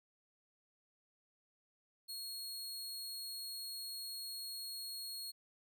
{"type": "tone", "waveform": "sawtooth", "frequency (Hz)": 4306, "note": "C8", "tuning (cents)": 49, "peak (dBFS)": -40, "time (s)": [2.08, 5.32], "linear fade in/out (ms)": 20, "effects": []}